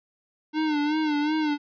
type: tone with vibrato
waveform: square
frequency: 302.5 Hz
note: D#4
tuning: 49 cents flat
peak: -23 dBFS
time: 0.53-1.58 s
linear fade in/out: 50 ms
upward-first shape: sine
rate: 2.7 Hz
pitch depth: 65 cents each way
effects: resampled to 11025 Hz